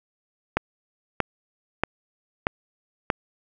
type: click train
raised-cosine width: 0.5 ms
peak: -5 dBFS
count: 5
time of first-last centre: 0.57-3.102 s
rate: 1.58 Hz
effects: none